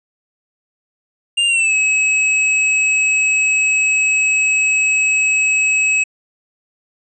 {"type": "tone with pitch glide", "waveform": "square", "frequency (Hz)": [2800, 2568], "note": ["F7", "E7"], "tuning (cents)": [4, -46], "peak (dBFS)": -13, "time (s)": [1.37, 6.04], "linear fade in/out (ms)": 10, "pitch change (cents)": -150, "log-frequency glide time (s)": [1.47, 1.74], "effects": ["resampled to 22050 Hz"]}